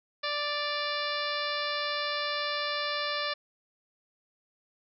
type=harmonic tone with a mistuned harmonic; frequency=587.3 Hz; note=D5; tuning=in tune; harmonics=1 / 2 / 3 / 4 / 5 / 6 / 7 / 8 / 9; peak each=-36 / -35 / -36 / -39 / -42 / -38 / -39 / -40 / -43 dBFS; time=0.23-3.34 s; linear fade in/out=10 ms; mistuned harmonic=5; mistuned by=-46 cents; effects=none